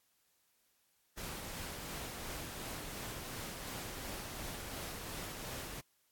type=noise with tremolo; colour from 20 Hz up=pink; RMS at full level=-43 dBFS; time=1.17-5.81 s; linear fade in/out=10 ms; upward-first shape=sine; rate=2.8 Hz; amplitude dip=25%; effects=white hiss -75 dBFS RMS until 6.11 s + AAC 64 kbps